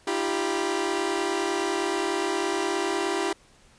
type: tone cluster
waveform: sawtooth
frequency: 306.3 / 343 / 392.7 / 972 Hz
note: D#4 / F4 / G4 / B5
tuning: -27 / -31 / +3 / -28 cents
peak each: -30 / -25 / -24 / -30 dBFS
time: 0.07-3.33 s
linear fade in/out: 5 ms
effects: pink hiss -57 dBFS RMS until 3.78 s + resampled to 22050 Hz